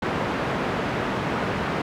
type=band-pass noise; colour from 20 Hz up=pink; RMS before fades=-26 dBFS; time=0.02-1.82 s; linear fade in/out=5 ms; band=130 to 1900 Hz; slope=12 dB/octave; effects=none